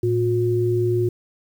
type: tone pair together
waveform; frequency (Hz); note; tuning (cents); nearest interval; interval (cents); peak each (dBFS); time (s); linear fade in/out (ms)
sine; 113.01 / 358.8; A2 / F4; +47 / +47; octave + minor sixth; 2000; -21 / -19; 0.03-1.09; 5
effects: 8-bit